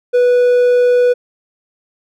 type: tone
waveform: triangle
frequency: 491.6 Hz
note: B4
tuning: 8 cents flat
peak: -6 dBFS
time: 0.13-1.14 s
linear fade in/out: 20 ms
effects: none